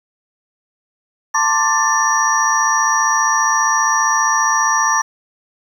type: tone cluster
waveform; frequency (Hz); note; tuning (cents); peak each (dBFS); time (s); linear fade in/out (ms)
sine; 894 / 1054 / 1169 / 1776 / 5770; A5 / C6 / D6 / A6 / F#8; +27 / +12 / -8 / +16 / -44; -19; 1.34-5.02; 10
effects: 7-bit